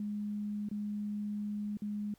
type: tone with dropouts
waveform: sine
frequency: 207.7 Hz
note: G#3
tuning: in tune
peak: -34 dBFS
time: 0-2.14 s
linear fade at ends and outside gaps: 2 ms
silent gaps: 0.688-0.713 / 1.771-1.82 s
effects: pink hiss -68 dBFS RMS until 2.18 s